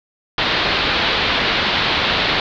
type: low-pass noise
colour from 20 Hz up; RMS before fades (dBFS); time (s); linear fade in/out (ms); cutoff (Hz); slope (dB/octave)
white; -18; 0.38-2.4; 2; 4200; 48
effects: none